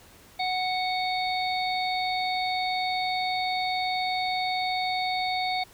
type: harmonic tone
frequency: 740 Hz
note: F#5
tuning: in tune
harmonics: 1 / 3 / 5 / 6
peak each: -27 / -32 / -34 / -35 dBFS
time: 0.39-5.64 s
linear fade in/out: 10 ms
effects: pink hiss -53 dBFS RMS until 5.73 s